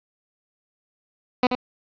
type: tone with echo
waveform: 15% pulse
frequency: 250 Hz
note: B3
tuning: 21 cents sharp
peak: -9 dBFS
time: 1.43-1.47 s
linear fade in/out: 2 ms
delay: 82 ms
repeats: 1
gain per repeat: -6 dB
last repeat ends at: 1.552 s
effects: resampled to 11025 Hz + 7-bit